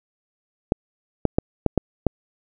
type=clicks; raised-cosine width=2 ms; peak=-3 dBFS; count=6; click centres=0.721 / 1.253 / 1.385 / 1.663 / 1.777 / 2.067 s; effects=none